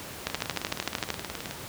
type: two click trains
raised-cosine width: 0.2 ms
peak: -16 / -9 dBFS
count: 24 / 12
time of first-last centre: 0.3-1.511 / 0.27-1.103 s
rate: 19 / 13.2 Hz
effects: pink hiss -40 dBFS RMS until 1.68 s + high-pass 80 Hz 12 dB/octave